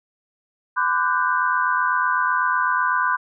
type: chord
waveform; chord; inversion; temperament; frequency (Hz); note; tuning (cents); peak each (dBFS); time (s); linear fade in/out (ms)
sine; G major seventh; first; equal with one note detuned; 1012.6 / 1174.7 / 1480 / 1568; B5 / D6 / F#6 / G6; +43 / 0 / 0 / 0; -21 / -25 / -23 / -25; 0.76-3.17; 20
effects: none